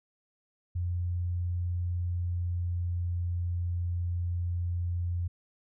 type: tone with pitch glide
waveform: sine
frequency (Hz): 88 to 87.39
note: F2 to F2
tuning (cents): +14 to +2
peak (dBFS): -28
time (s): 0.75-5.28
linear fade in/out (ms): 10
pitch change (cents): -12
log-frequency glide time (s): 1.85-3.21
effects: none